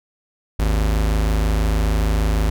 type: tone pair together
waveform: square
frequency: 52.86 / 79.2 Hz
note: G#1 / D#2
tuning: +31 / +31 cents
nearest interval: perfect fifth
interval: 700 cents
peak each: -17 / -26 dBFS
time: 0.59-2.5 s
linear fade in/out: 5 ms
effects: none